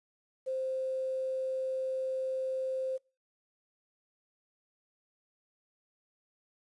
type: tone with quantisation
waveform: sine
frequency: 523.3 Hz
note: C5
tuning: in tune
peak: -31 dBFS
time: 0.46-2.98 s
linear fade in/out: 20 ms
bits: 10
effects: noise-tail reverb RT60 0.3 s tail -25 dB re dry + resampled to 24000 Hz